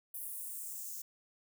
violet noise with high-pass filter sweep, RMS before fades -43 dBFS, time 0.14-1.02 s, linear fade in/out 5 ms, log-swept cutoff 11000 to 6200 Hz, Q 2.6, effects none

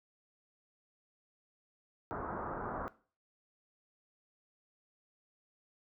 white low-pass noise, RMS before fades -40 dBFS, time 2.11-2.88 s, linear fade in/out 0 ms, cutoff 1400 Hz, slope 48 dB/octave, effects noise-tail reverb RT60 0.4 s tail -18 dB re dry

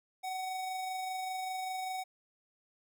square tone with amplitude modulation, 750 Hz, F#5, 23 cents sharp, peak -35 dBFS, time 0.23-2.04 s, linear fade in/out 20 ms, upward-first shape sine, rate 25.1 Hz, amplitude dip 25%, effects none

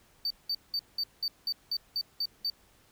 triangle tone bursts, 4592 Hz, D8, 40 cents flat, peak -27 dBFS, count 10, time 0.25-2.5 s, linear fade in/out 2 ms, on 54 ms, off 190 ms, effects pink hiss -63 dBFS RMS until 2.91 s

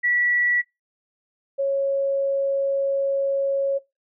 sine tone pair in turn, 1946 / 550.5 Hz, B6 / C#5, -26 / -12 cents, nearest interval octave + minor seventh, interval 2186 cents, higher first, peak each -18 / -19 dBFS, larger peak first, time 0.03-0.62 / 1.58-3.79 s, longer second, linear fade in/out 20 ms, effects noise-tail reverb RT60 0.2 s tail -20 dB re dry

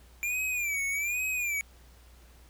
square tone with vibrato, 2369 Hz, D7, 14 cents sharp, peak -29 dBFS, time 0.23-1.61 s, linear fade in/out 0 ms, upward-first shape sine, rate 1.2 Hz, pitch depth 120 cents each way, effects added 60 Hz sine -53 dBFS peak until 2.49 s + pink hiss -60 dBFS RMS until 2.49 s

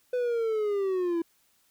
triangle linear sweep, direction down, 502 to 329.8 Hz, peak -23 dBFS, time 0.13-1.22 s, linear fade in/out 5 ms, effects white hiss -67 dBFS RMS until 1.7 s

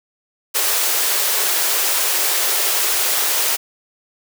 white high-pass noise, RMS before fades -18 dBFS, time 0.54-3.57 s, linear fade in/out 20 ms, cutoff 340 Hz, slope 96 dB/octave, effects none

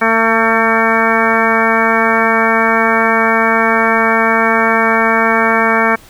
harmonic tone, 225.3 Hz, A3, 41 cents sharp, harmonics 1 / 2 / 3 / 4 / 5 / 6 / 7 / 8 / 10, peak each -18 / -18 / -18 / -18 / -18 / -18 / -18 / -18 / -18 dBFS, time 0.01-5.96 s, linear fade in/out 10 ms, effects pink hiss -41 dBFS RMS until 6.09 s

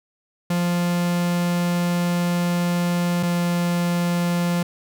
45% pulse tone pair in turn, 174.61 / 173.89 Hz, F3 / F3, 0 / -7 cents, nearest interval unison, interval 7 cents, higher first, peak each -19 dBFS, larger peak neither, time 0.5-3.23 / 3.23-4.63 s, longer first, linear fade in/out 5 ms, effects none

